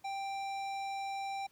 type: tone with hard clipping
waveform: sine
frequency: 786 Hz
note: G5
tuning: 4 cents sharp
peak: -38 dBFS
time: 0.04-1.47 s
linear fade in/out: 10 ms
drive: 14 dB
effects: pink hiss -68 dBFS RMS until 1.51 s + high-pass 60 Hz 12 dB/octave